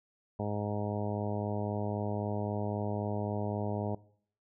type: harmonic tone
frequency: 103.8 Hz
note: G#2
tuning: in tune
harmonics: 1 / 2 / 3 / 4 / 5 / 6 / 7 / 8 / 9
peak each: -36 / -37 / -43 / -40 / -43 / -40 / -43 / -46 / -46 dBFS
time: 0.39-3.95 s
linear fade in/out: 5 ms
effects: noise-tail reverb RT60 0.6 s tail -21 dB re dry